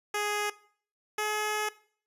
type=tone pair in turn; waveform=10% pulse; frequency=415.8 / 424.3 Hz; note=G#4 / G#4; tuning=+2 / +37 cents; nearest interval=unison; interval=35 cents; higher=second; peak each=-20 dBFS; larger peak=neither; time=0.14-0.5 / 1.18-1.69 s; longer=second; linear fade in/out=5 ms; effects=noise-tail reverb RT60 0.5 s tail -19 dB re dry + resampled to 32000 Hz